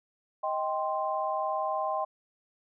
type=chord; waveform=sine; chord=C minor; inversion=first; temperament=just; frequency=627.9 / 784.9 / 1046.5 Hz; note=Eb5 / G5 / C6; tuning=+16 / +2 / 0 cents; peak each=-32 dBFS; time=0.43-2.05 s; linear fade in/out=10 ms; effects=none